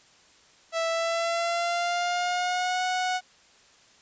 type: tone with pitch glide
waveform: sawtooth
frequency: 659.3 to 735.8 Hz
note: E5 to F#5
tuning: 0 to -10 cents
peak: -21 dBFS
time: 0.72-3.21 s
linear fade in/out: 50 ms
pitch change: +190 cents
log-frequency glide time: 0.89-2.83 s
effects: white hiss -57 dBFS RMS until 4.01 s + resampled to 16000 Hz